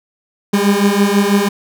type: beating tone pair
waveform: 30% pulse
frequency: 198.7 / 204.8 Hz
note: G3 / G#3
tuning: +24 / -24 cents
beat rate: 6.1 Hz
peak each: -11 dBFS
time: 0.53-1.49 s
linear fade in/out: 10 ms
effects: none